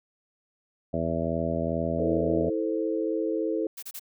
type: harmonic tone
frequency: 82.41 Hz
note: E2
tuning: in tune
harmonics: 1 / 2 / 3 / 4 / 5 / 6 / 7 / 8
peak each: -35 / -32 / -32 / -36 / -37 / -36 / -32 / -32 dBFS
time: 0.93-2.5 s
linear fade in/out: 10 ms
type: chord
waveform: sine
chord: A minor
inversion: second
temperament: equal with one note detuned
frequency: 325.3 / 440 / 523.3 Hz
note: E4 / A4 / C5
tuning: -23 / 0 / 0 cents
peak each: -28 / -29 / -32 dBFS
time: 1.99-3.67 s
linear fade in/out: 2 ms
type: noise bursts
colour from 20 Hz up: blue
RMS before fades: -38 dBFS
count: 3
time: 3.77-3.996 s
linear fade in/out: 10 ms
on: 56 ms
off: 29 ms
effects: none